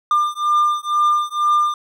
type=beating tone pair; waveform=triangle; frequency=1198 / 1200.1 Hz; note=D6 / D6; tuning=+34 / +37 cents; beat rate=2.1 Hz; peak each=-16 dBFS; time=0.11-1.74 s; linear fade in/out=2 ms; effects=none